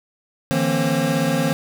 square tone cluster, 151.9 / 168.7 / 232 / 267 / 536 Hz, D#3 / E3 / A#3 / C4 / C5, -41 / +40 / -8 / +35 / +42 cents, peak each -25 dBFS, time 0.51-1.53 s, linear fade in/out 0 ms, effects none

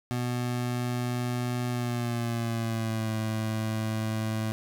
25% pulse tone with pitch glide, 122.7 to 109.95 Hz, B2 to A2, -11 to -1 cents, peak -24 dBFS, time 0.11-4.52 s, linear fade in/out 0 ms, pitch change -190 cents, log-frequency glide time 1.7-3.13 s, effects none

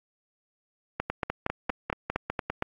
two click trains, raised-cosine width 0.5 ms, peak -13 / -12 dBFS, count 8 / 8, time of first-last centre 1.1-2.5 / 1-2.624 s, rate 5 / 4.31 Hz, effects AAC 48 kbps

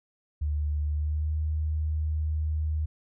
sine tone with pitch glide, 74.4 to 77.25 Hz, D2 to D#2, +23 to -12 cents, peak -25 dBFS, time 0.41-2.86 s, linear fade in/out 10 ms, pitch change +65 cents, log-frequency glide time 0.87-1.36 s, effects none

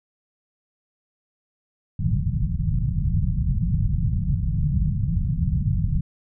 white low-pass noise, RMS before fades -22 dBFS, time 1.99-6.01 s, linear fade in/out 5 ms, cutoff 170 Hz, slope 48 dB/octave, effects none

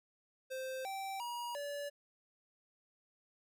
square tone with pitch steps, 522 / 777 / 956 / 575 Hz, C5 / G5 / A#5 / D5, -4 / -16 / +43 / -37 cents, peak -40 dBFS, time 0.5-1.9 s, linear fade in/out 20 ms, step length 350 ms, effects none

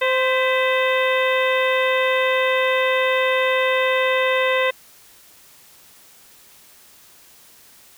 harmonic tone with a mistuned harmonic, 519 Hz, C5, 14 cents flat, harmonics 1 / 2 / 3 / 4 / 5 / 6 / 7, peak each -19 / -24 / -28 / -23 / -26 / -33 / -31 dBFS, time 0.01-4.71 s, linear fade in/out 10 ms, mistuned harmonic 4, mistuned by -64 cents, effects white hiss -49 dBFS RMS until 7.97 s

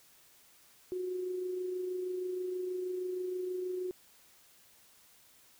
sine tone with amplitude modulation, 365.7 Hz, F#4, 20 cents flat, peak -32 dBFS, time 0.92-3.91 s, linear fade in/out 0 ms, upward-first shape sine, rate 26.3 Hz, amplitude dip 35%, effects white hiss -62 dBFS RMS until 5.59 s

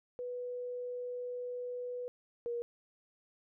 sine tone pair in turn, 492.9 / 474.5 Hz, B4 / A#4, -3 / +31 cents, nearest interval minor second, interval 66 cents, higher first, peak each -37 / -34 dBFS, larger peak second, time 0.19-2.08 / 2.46-2.62 s, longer first, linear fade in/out 0 ms, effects none

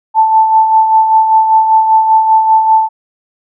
sine tone with tremolo, 881 Hz, A5, 2 cents sharp, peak -3 dBFS, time 0.14-2.89 s, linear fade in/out 50 ms, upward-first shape sine, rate 5.1 Hz, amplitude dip 50%, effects none

